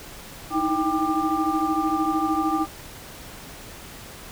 sine tone cluster, 309.5 / 322.7 / 790 / 1192 Hz, D#4 / E4 / G5 / D6, -9 / -37 / +13 / +25 cents, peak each -26 dBFS, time 0.5-2.67 s, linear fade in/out 50 ms, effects pink hiss -41 dBFS RMS until 4.31 s

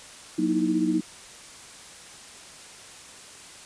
sine tone cluster, 183.6 / 237.1 / 311.8 / 327.3 Hz, F#3 / A#3 / D#4 / E4, -13 / +30 / +4 / -12 cents, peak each -29 / -29 / -23 / -30 dBFS, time 0.38-1.01 s, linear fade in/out 10 ms, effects white hiss -45 dBFS RMS until 3.65 s + resampled to 22050 Hz

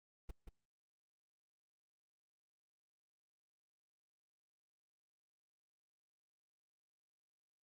brown noise with echo, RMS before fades -42 dBFS, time 0.29-0.31 s, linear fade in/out 5 ms, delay 180 ms, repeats 1, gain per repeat -6 dB, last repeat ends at 0.49 s, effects Opus 32 kbps

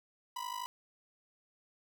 45% pulse ring-modulated tone, 987.8 Hz, B5, in tune, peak -35 dBFS, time 0.36-0.66 s, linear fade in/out 0 ms, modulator 26 Hz, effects none

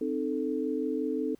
sine chord, A diminished, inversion first, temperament equal with one note detuned, 261.6 / 307.2 / 440 Hz, C4 / Eb4 / A4, 0 / -22 / 0 cents, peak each -32 dBFS, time 0.01-1.35 s, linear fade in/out 5 ms, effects pink hiss -66 dBFS RMS until 1.39 s

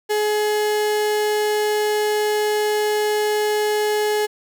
35% pulse tone, 422.2 Hz, G#4, 29 cents sharp, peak -16 dBFS, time 0.09-4.27 s, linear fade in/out 20 ms, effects none

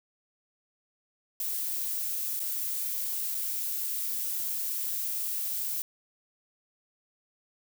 violet noise with dropouts, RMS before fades -32 dBFS, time 1.4-5.82 s, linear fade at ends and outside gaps 1 ms, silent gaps 2.394-2.401 / 3.346-3.35 s, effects none

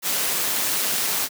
white noise with amplitude modulation, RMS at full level -21 dBFS, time 0.02-1.29 s, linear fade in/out 50 ms, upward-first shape sine, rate 201 Hz, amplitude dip 50%, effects high-pass 150 Hz 12 dB/octave

